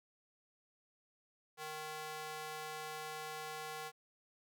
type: tone with high-pass filter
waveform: square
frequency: 154.7 Hz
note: D#3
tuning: 10 cents flat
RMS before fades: -45 dBFS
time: 1.57-3.92 s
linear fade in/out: 50 ms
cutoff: 700 Hz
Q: 1
effects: none